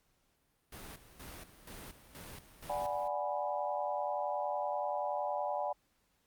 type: noise with tremolo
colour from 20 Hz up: pink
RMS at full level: -48 dBFS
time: 0.72-3.08 s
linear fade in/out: 5 ms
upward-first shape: square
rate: 2.1 Hz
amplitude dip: 70%
type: chord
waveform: sine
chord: G# half-diminished seventh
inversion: second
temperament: equal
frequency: 587.3 / 740 / 830.6 / 987.8 Hz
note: D5 / F#5 / G#5 / B5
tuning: 0 / 0 / 0 / 0 cents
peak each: -37 / -38 / -38 / -41 dBFS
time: 2.69-5.73 s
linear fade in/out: 10 ms
effects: pink hiss -75 dBFS RMS until 6.26 s + Opus 48 kbps